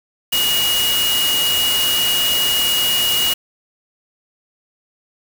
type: tone in noise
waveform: sine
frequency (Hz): 2886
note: F#7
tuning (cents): -44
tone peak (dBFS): -16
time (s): 0.32-3.34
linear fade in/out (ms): 10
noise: white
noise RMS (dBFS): -21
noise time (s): 0.32-3.34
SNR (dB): +2
effects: none